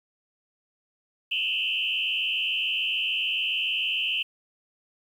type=tone with frequency modulation; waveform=sine; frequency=2839 Hz; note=F7; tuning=28 cents sharp; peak=-24 dBFS; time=1.31-4.23 s; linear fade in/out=10 ms; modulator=86.9 Hz; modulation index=3; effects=9-bit